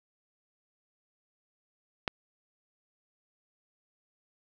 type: click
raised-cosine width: 0.3 ms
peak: -12 dBFS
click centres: 2.078 s
effects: none